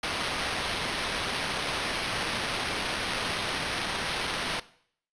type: noise with sample-and-hold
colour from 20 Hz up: blue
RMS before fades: -31 dBFS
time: 0.03-4.6 s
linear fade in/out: 5 ms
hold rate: 7350 Hz
effects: noise-tail reverb RT60 0.6 s tail -18 dB re dry + resampled to 22050 Hz